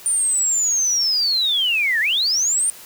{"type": "linear two-way sweep", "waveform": "sine", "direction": "down then up", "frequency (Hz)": [9160, 1682, 9160], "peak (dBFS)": -16, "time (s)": [0.06, 2.7], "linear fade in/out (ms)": 0, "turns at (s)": 2, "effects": ["white hiss -41 dBFS RMS until 2.85 s"]}